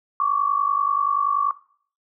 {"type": "tone pair together", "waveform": "sine", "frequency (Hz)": [1108.7, 1159.1], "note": ["C#6", "D6"], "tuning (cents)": [0, -23], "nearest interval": "minor second", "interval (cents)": 77, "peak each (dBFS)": [-21, -21], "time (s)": [0.2, 1.51], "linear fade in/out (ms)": 2, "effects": ["noise-tail reverb RT60 0.5 s tail -18 dB re dry"]}